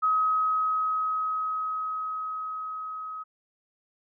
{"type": "tone with level ramp", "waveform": "sine", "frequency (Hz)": 1270, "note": "D#6", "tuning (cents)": 35, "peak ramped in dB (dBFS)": [-20, -34], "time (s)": [0.02, 3.24], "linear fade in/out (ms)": 20, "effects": []}